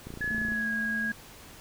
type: click train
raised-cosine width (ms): 3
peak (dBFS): -27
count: 14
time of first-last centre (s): 0.07-0.52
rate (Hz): 28.9
type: tone with pitch glide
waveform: sine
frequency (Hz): 1700 to 1644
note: G#6 to G#6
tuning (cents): +40 to -18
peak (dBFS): -28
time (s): 0.21-1.12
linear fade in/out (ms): 5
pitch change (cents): -58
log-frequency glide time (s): 0.41-0.7
type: tone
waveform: triangle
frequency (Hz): 220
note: A3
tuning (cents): 0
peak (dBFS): -32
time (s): 0.3-1.12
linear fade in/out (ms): 5
effects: pink hiss -49 dBFS RMS until 1.6 s